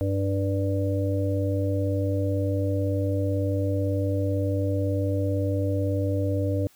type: harmonic tone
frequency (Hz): 98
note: G2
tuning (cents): 0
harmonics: 1 / 3 / 5 / 6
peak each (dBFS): -24 / -29 / -31 / -32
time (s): 0.01-6.67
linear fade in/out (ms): 0
effects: white hiss -58 dBFS RMS until 6.75 s